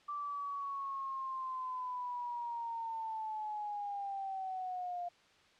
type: linear sweep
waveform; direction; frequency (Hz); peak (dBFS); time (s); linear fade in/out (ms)
sine; down; 1173 to 698.5; -37; 0.08-5.09; 10
effects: white hiss -65 dBFS RMS until 5.59 s + low-pass 4000 Hz 12 dB/octave